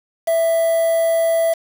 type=tone with quantisation; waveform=triangle; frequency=660 Hz; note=E5; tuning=2 cents sharp; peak=-12 dBFS; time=0.27-1.54 s; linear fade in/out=10 ms; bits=5; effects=none